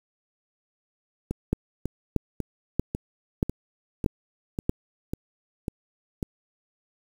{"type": "two click trains", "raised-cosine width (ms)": 3, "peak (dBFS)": [-9, -15], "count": [6, 10], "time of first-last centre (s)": [[1.53, 4.695], [1.31, 6.228]], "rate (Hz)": [1.58, 1.83], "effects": ["7-bit"]}